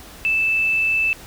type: tone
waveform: sine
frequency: 2637 Hz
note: E7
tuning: in tune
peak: -16 dBFS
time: 0.25-1.13 s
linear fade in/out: 0 ms
effects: added 60 Hz sine -46 dBFS peak until 1.26 s + pink hiss -41 dBFS RMS until 1.26 s